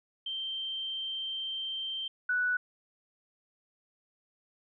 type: tone pair in turn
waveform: sine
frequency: 3136 / 1480 Hz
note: G7 / F#6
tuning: 0 / 0 cents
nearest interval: octave + minor second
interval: 1300 cents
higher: first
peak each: -33 / -26 dBFS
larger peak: second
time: 0.26-2.08 / 2.29-2.57 s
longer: first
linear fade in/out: 5 ms
effects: none